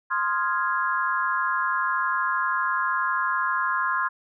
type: chord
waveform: sine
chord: F minor seventh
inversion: second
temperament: equal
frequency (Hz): 1046.5 / 1244.5 / 1396.9 / 1661.2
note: C6 / Eb6 / F6 / Ab6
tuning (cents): 0 / 0 / 0 / 0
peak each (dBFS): -25 / -31 / -28 / -28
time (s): 0.1-4.09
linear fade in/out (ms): 20
effects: none